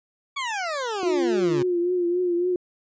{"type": "exponential sweep", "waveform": "20% pulse", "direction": "down", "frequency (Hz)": [1151, 130.1], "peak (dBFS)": -21, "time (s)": [0.36, 1.63], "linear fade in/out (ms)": 10}
{"type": "tone with vibrato", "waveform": "sine", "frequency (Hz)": 354.1, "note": "F4", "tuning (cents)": 24, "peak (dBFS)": -20, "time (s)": [1.03, 2.56], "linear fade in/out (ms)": 2, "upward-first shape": "triangle", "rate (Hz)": 3.6, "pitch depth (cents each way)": 61}
{"effects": ["resampled to 16000 Hz"]}